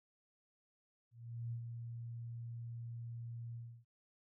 sine tone with ADSR envelope, 117.2 Hz, A#2, 10 cents sharp, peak -38 dBFS, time 1.11-3.85 s, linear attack 410 ms, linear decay 89 ms, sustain -5 dB, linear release 300 ms, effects none

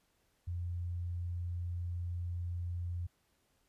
sine tone, 87.31 Hz, F2, in tune, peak -35 dBFS, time 0.47-3.07 s, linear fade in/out 10 ms, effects pink hiss -75 dBFS RMS until 3.68 s + resampled to 32000 Hz

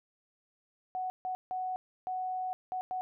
sine tone bursts at uneven times, 742 Hz, F#5, 5 cents sharp, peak -32 dBFS, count 6, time 0.95-1.1 / 1.25-1.35 / 1.51-1.76 / 2.07-2.53 / 2.72-2.81 / 2.91-3.01 s, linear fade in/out 0 ms, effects none

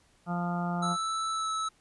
harmonic tone, 174.61 Hz, F3, in tune, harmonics 1 / 2 / 3 / 4 / 5 / 6 / 7 / 8, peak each -30 / -44 / -47 / -36 / -39 / -50 / -39 / -43 dBFS, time 0.26-0.97 s, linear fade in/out 50 ms
square tone with pitch glide, 1317 to 1303.4 Hz, E6 to E6, -2 to -20 cents, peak -30 dBFS, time 0.82-1.69 s, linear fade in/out 10 ms, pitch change -18 cents, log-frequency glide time 1.31-1.5 s
effects pink hiss -65 dBFS RMS until 1.8 s + resampled to 24000 Hz

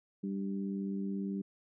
harmonic tone, 98.2 Hz, G2, 4 cents sharp, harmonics 2 / 3 / 4, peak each -34 / -42 / -45 dBFS, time 0.23-1.42 s, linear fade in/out 10 ms, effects none

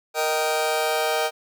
sawtooth chord, Eb major, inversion second, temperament just, 466.7 / 622.3 / 777.8 Hz, Bb4 / Eb5 / G5, +2 / 0 / -14 cents, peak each -22 / -21 / -22 dBFS, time 0.14-1.31 s, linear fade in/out 50 ms, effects none

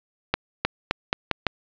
accelerating click train, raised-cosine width 0.3 ms, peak -4 dBFS, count 6, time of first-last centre 0.34-1.467 s, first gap 310 ms, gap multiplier 0.84, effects resampled to 11025 Hz + 7-bit

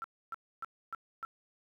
sine tone bursts, 1342 Hz, E6, 31 cents sharp, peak -36 dBFS, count 5, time 0.02-1.25 s, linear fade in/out 0 ms, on 22 ms, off 280 ms, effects 11-bit

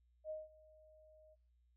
sine tone with ADSR envelope, 622.3 Hz, D#5, in tune, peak -40 dBFS, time 0.24-1.36 s, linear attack 62 ms, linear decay 180 ms, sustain -22 dB, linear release 33 ms, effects noise-tail reverb RT60 0.4 s tail -23 dB re dry + added 60 Hz sine -70 dBFS peak until 1.76 s

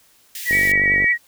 white high-pass noise, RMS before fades -31 dBFS, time 0.35-0.72 s, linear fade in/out 2 ms, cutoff 1700 Hz, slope 96 dB/octave
sine tone with vibrato, 1922 Hz, B6, 48 cents flat, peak -15 dBFS, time 0.45-1.18 s, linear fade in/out 50 ms, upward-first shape sine, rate 11 Hz, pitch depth 34 cents each way
click train, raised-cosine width 2 ms, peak -15 dBFS, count 27, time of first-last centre 0.51-1.043 s, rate 48.8 Hz
sine tone with tremolo, 2277 Hz, C#7, 46 cents sharp, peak -17 dBFS, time 0.52-1.13 s, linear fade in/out 10 ms, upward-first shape triangle, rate 5.7 Hz, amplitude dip 45%
effects white hiss -55 dBFS RMS until 1.27 s

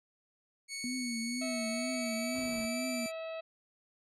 15% pulse tone with pitch glide, 2217 to 2327 Hz, C#7 to D7, 0 to -17 cents, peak -31 dBFS, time 0.68-3.12 s, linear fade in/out 50 ms, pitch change +83 cents, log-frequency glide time 1.61-2.88 s
sine tone with vibrato, 241.7 Hz, B3, 37 cents flat, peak -35 dBFS, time 0.84-3.06 s, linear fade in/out 0 ms, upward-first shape triangle, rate 2.1 Hz, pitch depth 120 cents each way
harmonic tone, 649 Hz, E5, 27 cents flat, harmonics 1 / 2 / 3 / 4 / 5 / 6 / 7, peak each -38 / -50 / -56 / -49 / -60 / -55 / -66 dBFS, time 1.41-3.41 s, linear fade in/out 10 ms
brown noise, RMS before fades -45 dBFS, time 2.35-2.65 s, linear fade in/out 0 ms
effects high-pass 80 Hz 12 dB/octave + low-pass 12000 Hz 12 dB/octave

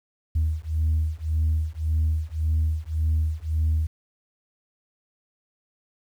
sine beating tone pair, 77.78 / 79.58 Hz, D#2 / D#2, 0 / +40 cents, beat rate 1.8 Hz, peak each -23 dBFS, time 0.35-3.87 s, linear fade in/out 10 ms, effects tanh soft clip ceiling -16 dBFS + 9-bit

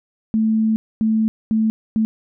sine tone bursts at uneven times, 220 Hz, A3, in tune, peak -14 dBFS, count 4, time 0.34-0.76 / 1.01-1.28 / 1.51-1.7 / 1.96-2.05 s, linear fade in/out 0 ms, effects none

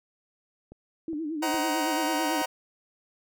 click train, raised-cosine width 2 ms, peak -32 dBFS, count 3, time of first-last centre 0.72-1.543 s, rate 2.43 Hz
sine tone with vibrato, 311.1 Hz, D#4, in tune, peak -29 dBFS, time 1.08-2.42 s, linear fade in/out 2 ms, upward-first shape sine, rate 9 Hz, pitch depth 110 cents each way
sawtooth chord, C half-diminished seventh, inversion none, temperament just, 523.3 / 627.9 / 753.5 / 941.9 Hz, C5 / Eb5 / Gb5 / Bb5, 0 / +16 / +31 / +18 cents, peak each -31 / -31 / -27 / -26 dBFS, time 1.42-2.46 s, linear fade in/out 10 ms
effects none

